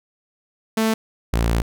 sawtooth tone pair in turn, 221.5 / 57.16 Hz, A3 / A#1, +12 / -33 cents, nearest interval octave + major seventh, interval 2345 cents, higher first, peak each -13 dBFS, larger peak neither, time 0.77-0.94 / 1.33-1.62 s, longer second, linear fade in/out 5 ms, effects none

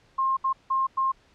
sine tone bursts at uneven times, 1064 Hz, C6, 29 cents sharp, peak -21 dBFS, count 4, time 0.18-0.37 / 0.44-0.53 / 0.7-0.87 / 0.97-1.12 s, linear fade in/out 10 ms, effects pink hiss -60 dBFS RMS until 1.34 s + low-pass 5000 Hz 12 dB/octave

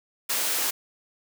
white high-pass noise, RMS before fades -26 dBFS, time 0.29-0.71 s, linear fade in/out 10 ms, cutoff 340 Hz, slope 12 dB/octave, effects none

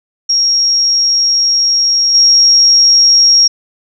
sine tone with level steps, 5588 Hz, F8, in tune, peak -8 / -4 dBFS, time 0.29-3.48 s, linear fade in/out 10 ms, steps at 2.14 s, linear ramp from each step 10 ms, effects none

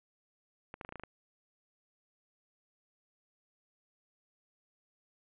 clicks, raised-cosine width 0.5 ms, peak -28 dBFS, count 8, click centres 0.741 / 0.812 / 0.849 / 0.891 / 0.924 / 0.957 / 0.997 / 1.036 s, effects resampled to 8000 Hz + 11-bit

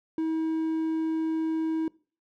triangle tone, 320.4 Hz, E4, 49 cents flat, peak -23 dBFS, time 0.18-1.88 s, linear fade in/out 2 ms, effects noise-tail reverb RT60 0.4 s tail -22 dB re dry

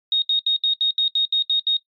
sine tone bursts, 3729 Hz, A#7, in tune, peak -15 dBFS, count 10, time 0.12-1.768 s, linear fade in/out 2 ms, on 100 ms, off 72 ms, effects noise-tail reverb RT60 0.1 s tail -20 dB re dry + MP3 32 kbps

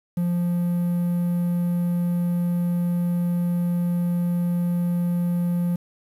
triangle tone with quantisation, 174.61 Hz, F3, in tune, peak -18 dBFS, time 0.17-5.76 s, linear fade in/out 5 ms, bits 8, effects none

